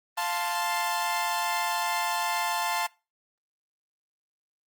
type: chord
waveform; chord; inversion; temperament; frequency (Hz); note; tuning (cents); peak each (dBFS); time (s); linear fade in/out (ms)
sawtooth; F major; none; equal; 698.5 / 880 / 1046.5; F5 / A5 / C6; 0 / 0 / 0; -29 / -25 / -28; 0.17-2.87; 10
effects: noise-tail reverb RT60 0.3 s tail -24 dB re dry + Opus 32 kbps